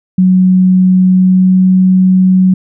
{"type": "tone with pitch glide", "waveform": "sine", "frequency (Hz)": [185, 186.07], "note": ["F#3", "F#3"], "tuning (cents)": [0, 10], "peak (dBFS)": -4, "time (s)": [0.18, 2.54], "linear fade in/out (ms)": 5, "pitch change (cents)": 10, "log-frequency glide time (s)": [1.09, 1.64], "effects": []}